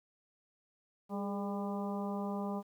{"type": "harmonic tone with a mistuned harmonic", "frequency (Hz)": 200, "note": "G3", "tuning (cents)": 35, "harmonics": [1, 2, 3, 4, 5, 6], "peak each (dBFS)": [-36, -43, -44, -44, -46, -50], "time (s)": [1.09, 2.63], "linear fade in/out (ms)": 50, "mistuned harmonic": 2, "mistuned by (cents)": 52, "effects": ["11-bit"]}